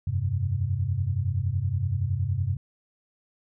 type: chord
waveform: sine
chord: F suspended second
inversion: none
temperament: equal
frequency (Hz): 87.31 / 98 / 130.81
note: F2 / G2 / C3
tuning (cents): 0 / 0 / 0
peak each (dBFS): -30 / -26 / -29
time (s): 0.07-2.57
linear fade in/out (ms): 5
effects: none